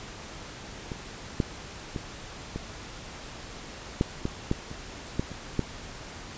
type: clicks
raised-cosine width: 3 ms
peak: -20 / -10 / -18 / -19 / -9 / -14 / -11 / -27 / -12 / -25 / -11 dBFS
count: 11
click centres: 0.918 / 1.402 / 1.962 / 2.56 / 4.011 / 4.254 / 4.514 / 4.714 / 5.195 / 5.317 / 5.593 s
effects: pink hiss -42 dBFS RMS until 6.37 s + resampled to 16000 Hz